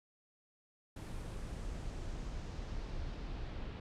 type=noise with low-pass filter sweep; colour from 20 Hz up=brown; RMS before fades=-42 dBFS; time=0.96-3.8 s; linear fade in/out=5 ms; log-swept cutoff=11000 to 3600 Hz; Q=1.4; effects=none